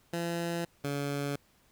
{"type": "tone pair in turn", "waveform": "15% pulse", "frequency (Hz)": [170, 142.17], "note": ["F3", "C#3"], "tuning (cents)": [-46, 44], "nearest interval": "minor third", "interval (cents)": 310, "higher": "first", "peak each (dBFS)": -25, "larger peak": "neither", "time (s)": [[0.13, 0.65], [0.84, 1.36]], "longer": "neither", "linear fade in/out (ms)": 5, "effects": ["pink hiss -66 dBFS RMS until 1.71 s"]}